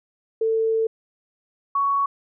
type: tone pair in turn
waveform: sine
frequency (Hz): 446.5 / 1117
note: A4 / C#6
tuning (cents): +25 / +13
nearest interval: octave + major third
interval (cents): 1588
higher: second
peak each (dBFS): -18 / -18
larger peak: neither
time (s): 0.41-0.87 / 1.75-2.06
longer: first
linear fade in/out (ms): 5
effects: none